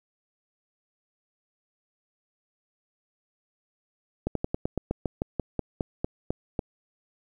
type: slowing click train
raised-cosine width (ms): 2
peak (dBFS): -13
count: 15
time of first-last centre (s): 4.27-6.592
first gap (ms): 83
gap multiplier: 1.1
effects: 9-bit